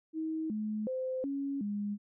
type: tone with pitch steps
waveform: sine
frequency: 317.9 / 213.8 / 517 / 277.9 / 205.2 Hz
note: D#4 / A3 / C5 / C#4 / G#3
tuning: +37 / -49 / -21 / +4 / -21 cents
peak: -32 dBFS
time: 0.13-1.98 s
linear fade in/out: 50 ms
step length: 370 ms
effects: none